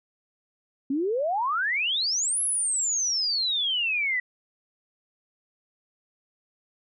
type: exponential two-way sweep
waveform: sine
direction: up then down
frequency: 260 to 11120 to 1934 Hz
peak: -23 dBFS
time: 0.9-4.2 s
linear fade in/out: 5 ms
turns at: 2.42 s
effects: none